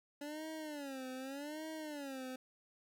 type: tone with vibrato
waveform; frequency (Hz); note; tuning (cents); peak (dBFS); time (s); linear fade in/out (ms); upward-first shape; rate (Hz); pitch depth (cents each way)
25% pulse; 285.6; D4; -48; -39; 0.21-2.36; 5; sine; 0.84; 180
effects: none